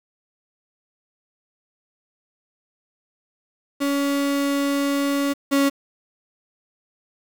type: tone pair in turn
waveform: 35% pulse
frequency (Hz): 281.2 / 278.3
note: C#4 / C#4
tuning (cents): +25 / +7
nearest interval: unison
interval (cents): 18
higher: first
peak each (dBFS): -18 / -14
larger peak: second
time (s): 3.8-5.34 / 5.51-5.7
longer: first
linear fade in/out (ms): 20
effects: 7-bit